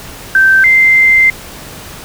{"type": "tone pair in turn", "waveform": "sine", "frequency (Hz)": [1557, 2084], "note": ["G6", "C7"], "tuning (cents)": [-12, -7], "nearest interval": "perfect fourth", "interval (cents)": 505, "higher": "second", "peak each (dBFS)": -4, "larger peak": "neither", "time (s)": [[0.35, 0.64], [0.64, 1.3]], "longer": "second", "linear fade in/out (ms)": 2, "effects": ["pink hiss -30 dBFS RMS until 2.04 s"]}